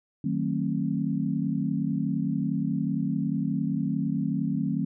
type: chord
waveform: sine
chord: D# diminished seventh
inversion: none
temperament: just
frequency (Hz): 155.56 / 186.68 / 224 / 268.8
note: D#3 / F#3 / A3 / C4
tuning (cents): 0 / +16 / +31 / +47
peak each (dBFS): -30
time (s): 0.24-4.85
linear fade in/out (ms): 5
effects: none